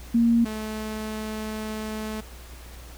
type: tone pair in turn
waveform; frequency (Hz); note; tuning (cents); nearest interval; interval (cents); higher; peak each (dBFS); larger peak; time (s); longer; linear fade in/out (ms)
sine / sawtooth; 233.1 / 216.5; A#3 / A3; 0 / -28; minor second; 128; first; -16 / -26; first; 0.14-0.45 / 0.45-2.21; second; 10
effects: added 60 Hz sine -41 dBFS peak until 2.97 s + pink hiss -47 dBFS RMS until 2.97 s